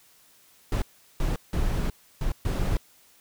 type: noise bursts at uneven times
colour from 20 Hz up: brown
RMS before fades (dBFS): -25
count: 5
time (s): 0.72-0.82 / 1.2-1.36 / 1.53-1.9 / 2.21-2.32 / 2.45-2.77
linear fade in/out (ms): 2
effects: white hiss -58 dBFS RMS until 3.2 s